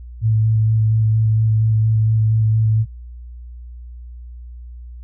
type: tone with vibrato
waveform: sine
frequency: 110 Hz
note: A2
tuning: in tune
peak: -12 dBFS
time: 0.21-2.86 s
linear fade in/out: 50 ms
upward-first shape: square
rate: 4.3 Hz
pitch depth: 11 cents each way
effects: added 60 Hz sine -32 dBFS peak until 5.03 s